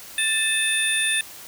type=tone cluster; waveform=sine; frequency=1768 / 2597 / 3578 / 9480 Hz; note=A6 / E7 / A7 / D9; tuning=+8 / -26 / +28 / +15 cents; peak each=-25 dBFS; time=0.18-1.21 s; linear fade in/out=2 ms; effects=white hiss -41 dBFS RMS until 1.47 s